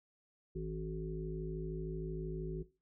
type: harmonic tone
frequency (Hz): 53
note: G#1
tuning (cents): +36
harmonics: 1 / 3 / 5 / 7 / 8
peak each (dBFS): -42 / -42 / -52 / -41 / -50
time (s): 0.55-2.63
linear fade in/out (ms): 10
effects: noise-tail reverb RT60 0.3 s tail -17 dB re dry